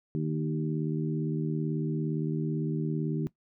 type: harmonic tone with a mistuned harmonic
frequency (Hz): 77.78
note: D#2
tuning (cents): 0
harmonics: 2 / 3 / 4 / 5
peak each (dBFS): -29 / -35 / -35 / -38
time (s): 0.15-3.27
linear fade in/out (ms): 0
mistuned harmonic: 2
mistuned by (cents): -16
effects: noise-tail reverb RT60 0.1 s tail -18 dB re dry